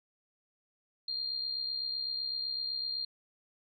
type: tone with amplitude modulation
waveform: sine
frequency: 4200 Hz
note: C8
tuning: 6 cents sharp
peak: -30 dBFS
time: 1.08-3.05 s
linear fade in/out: 5 ms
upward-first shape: sine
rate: 67.9 Hz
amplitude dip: 60%
effects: none